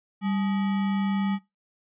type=tone with sample-and-hold; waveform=sine; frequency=196.9 Hz; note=G3; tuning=8 cents sharp; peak=-23 dBFS; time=0.21-1.39 s; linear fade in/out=50 ms; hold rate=1050 Hz; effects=noise-tail reverb RT60 0.2 s tail -19 dB re dry + resampled to 8000 Hz